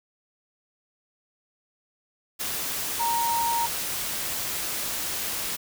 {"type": "tone in noise", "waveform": "sine", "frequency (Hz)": 932.3, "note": "A#5", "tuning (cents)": 0, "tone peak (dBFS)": -23, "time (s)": [2.99, 3.67], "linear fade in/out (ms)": 20, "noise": "white", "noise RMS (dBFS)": -30, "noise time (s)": [2.39, 5.57], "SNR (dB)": 4, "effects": []}